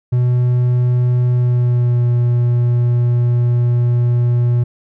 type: tone with pitch glide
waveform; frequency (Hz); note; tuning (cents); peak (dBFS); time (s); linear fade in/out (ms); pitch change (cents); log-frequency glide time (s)
triangle; 123.47 to 120.79; B2 to B2; 0 to -38; -9; 0.12-4.64; 10; -38; 1.31-2.06
effects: none